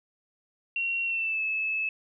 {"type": "tone with pitch glide", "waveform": "sine", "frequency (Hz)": [2738, 2604], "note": ["F7", "E7"], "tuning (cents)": [-35, -22], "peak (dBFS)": -26, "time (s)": [0.76, 1.89], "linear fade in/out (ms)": 2, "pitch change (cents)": -87, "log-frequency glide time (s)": [1.05, 1.42], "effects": []}